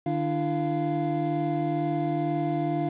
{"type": "tone cluster", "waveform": "triangle", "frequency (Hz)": [151.5, 296.2, 338.3, 695], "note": ["D#3", "D4", "E4", "F5"], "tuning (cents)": [-46, 15, 45, -9], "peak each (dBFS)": -28, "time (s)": [0.06, 2.89], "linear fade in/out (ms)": 5, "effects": ["resampled to 8000 Hz", "9-bit"]}